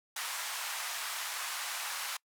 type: band-pass noise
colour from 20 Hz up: pink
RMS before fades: -38 dBFS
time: 0.16-2.17 s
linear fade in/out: 5 ms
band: 890 to 14000 Hz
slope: 24 dB/octave
effects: noise-tail reverb RT60 0.1 s tail -25 dB re dry